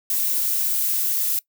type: noise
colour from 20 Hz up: violet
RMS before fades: -22 dBFS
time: 0.1-1.39 s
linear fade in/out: 2 ms
effects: noise-tail reverb RT60 0.1 s tail -21 dB re dry